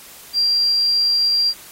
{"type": "tone", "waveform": "sine", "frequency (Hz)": 4749, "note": "D8", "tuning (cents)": 18, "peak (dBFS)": -14, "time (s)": [0.33, 1.54], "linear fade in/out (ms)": 50, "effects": ["white hiss -41 dBFS RMS until 1.71 s", "AAC 48 kbps"]}